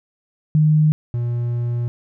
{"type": "tone pair in turn", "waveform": ["sine", "triangle"], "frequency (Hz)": [153.6, 119.69], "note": ["D#3", "A#2"], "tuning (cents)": [-22, 46], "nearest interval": "major third", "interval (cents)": 432, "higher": "first", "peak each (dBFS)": [-11, -17], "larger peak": "first", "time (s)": [[0.55, 0.92], [1.14, 1.88]], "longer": "second", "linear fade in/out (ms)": 0, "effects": []}